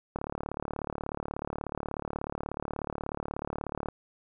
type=click train; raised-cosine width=1 ms; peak=-19 dBFS; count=137; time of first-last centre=0.16-3.886 s; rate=36.5 Hz; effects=none